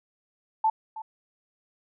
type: tone with echo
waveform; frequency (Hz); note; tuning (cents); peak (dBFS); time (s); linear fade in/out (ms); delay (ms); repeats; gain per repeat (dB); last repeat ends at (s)
sine; 880; A5; 0; -19; 0.64-0.7; 5; 320; 1; -15; 1.02
effects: none